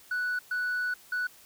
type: tone bursts at uneven times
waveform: sine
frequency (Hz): 1480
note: F#6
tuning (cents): 0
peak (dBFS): -25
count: 3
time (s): 0.11-0.39 / 0.51-0.94 / 1.12-1.27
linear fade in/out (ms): 5
effects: tanh soft clip ceiling -26 dBFS + white hiss -55 dBFS RMS until 1.45 s